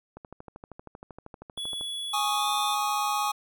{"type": "click train", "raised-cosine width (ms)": 1, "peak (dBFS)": -28, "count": 22, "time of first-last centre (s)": [0.17, 1.811], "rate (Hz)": 12.8}
{"type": "tone with pitch glide", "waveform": "square", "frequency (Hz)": [3389, 3562], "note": ["G#7", "A7"], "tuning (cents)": [34, 21], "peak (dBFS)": -32, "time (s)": [1.57, 2.75], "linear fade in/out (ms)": 10, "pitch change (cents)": 87, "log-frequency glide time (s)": [2.35, 2.48]}
{"type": "chord", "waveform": "square", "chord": "Ab suspended fourth", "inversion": "none", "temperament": "equal", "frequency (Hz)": [830.6, 1108.7, 1244.5], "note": ["Ab5", "Db6", "Eb6"], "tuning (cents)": [0, 0, 0], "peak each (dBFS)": [-29, -31, -32], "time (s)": [2.13, 3.32], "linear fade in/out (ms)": 10}
{"effects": []}